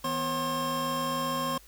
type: tone cluster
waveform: square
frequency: 161.8 / 248.7 / 540 / 1066 Hz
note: E3 / B3 / C#5 / C6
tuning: -32 / +12 / -45 / +32 cents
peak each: -40 / -36 / -36 / -31 dBFS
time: 0.04-1.58 s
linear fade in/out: 5 ms
effects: added 50 Hz sine -55 dBFS peak until 1.67 s + white hiss -56 dBFS RMS until 1.67 s